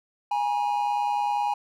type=tone pair together; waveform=triangle; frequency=826 / 956.1 Hz; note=G#5 / A#5; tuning=-10 / +44 cents; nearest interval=minor third; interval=254 cents; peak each=-22 / -27 dBFS; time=0.31-1.54 s; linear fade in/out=5 ms; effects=none